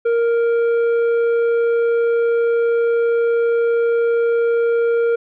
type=tone with tanh clipping; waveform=triangle; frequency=466.2 Hz; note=A#4; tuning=in tune; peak=-15 dBFS; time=0.05-5.16 s; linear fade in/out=10 ms; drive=11 dB; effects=none